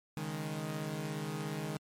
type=chord; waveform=sawtooth; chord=C# suspended second; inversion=none; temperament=equal; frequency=138.59 / 155.56 / 207.7 Hz; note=C#3 / D#3 / G#3; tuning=0 / 0 / 0 cents; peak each=-40 / -34 / -38 dBFS; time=0.17-1.77 s; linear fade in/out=0 ms; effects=MP3 64 kbps